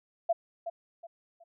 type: tone with echo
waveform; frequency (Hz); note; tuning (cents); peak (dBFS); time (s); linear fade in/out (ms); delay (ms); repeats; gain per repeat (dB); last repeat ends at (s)
sine; 675; E5; +41; -22; 0.29-0.33; 10; 370; 3; -10; 1.44
effects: none